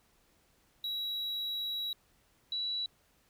triangle / sine tone pair in turn, 3884 / 3927 Hz, B7 / B7, -30 / -11 cents, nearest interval unison, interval 19 cents, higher second, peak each -32 / -32 dBFS, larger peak neither, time 0.84-1.93 / 2.52-2.86 s, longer first, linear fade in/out 2 ms, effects pink hiss -69 dBFS RMS until 3.29 s

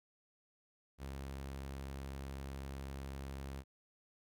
sawtooth tone, 68 Hz, C#2, 33 cents flat, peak -39 dBFS, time 0.98-3.64 s, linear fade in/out 50 ms, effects none

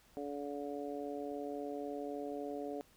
harmonic tone, 143.6 Hz, D3, 39 cents flat, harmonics 2 / 3 / 4 / 5, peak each -43 / -43 / -45 / -47 dBFS, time 0.17-2.81 s, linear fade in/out 0 ms, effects pink hiss -66 dBFS RMS until 2.96 s

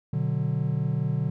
triangle chord, B minor, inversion none, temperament just, 123.47 / 148.16 / 185.21 Hz, B2 / D3 / F#3, 0 / +16 / +2 cents, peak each -26 / -24 / -30 dBFS, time 0.13-1.3 s, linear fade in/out 5 ms, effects none

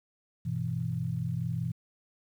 sine chord, E minor, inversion first, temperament just, 98.89 / 123.61 / 164.81 Hz, G2 / B2 / E3, +16 / +2 / 0 cents, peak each -38 / -32 / -33 dBFS, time 0.45-1.72 s, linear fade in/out 10 ms, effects 10-bit

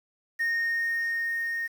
sine tone with level ramp, 1848 Hz, A#6, 16 cents flat, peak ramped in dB -21 to -27 dBFS, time 0.39-1.68 s, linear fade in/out 20 ms, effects tanh soft clip ceiling -23 dBFS + 8-bit

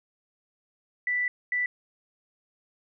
sine tone bursts at uneven times, 1975.5 Hz, B6, in tune, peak -24 dBFS, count 2, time 1.07-1.28 / 1.52-1.66 s, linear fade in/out 2 ms, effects none

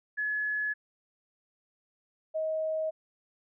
sine tone pair in turn, 1702 / 631.8 Hz, G#6 / D#5, +42 / +26 cents, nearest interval octave + perfect fourth, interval 1716 cents, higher first, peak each -28 dBFS, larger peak neither, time 0.17-0.74 / 2.34-2.91 s, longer neither, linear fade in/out 20 ms, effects none

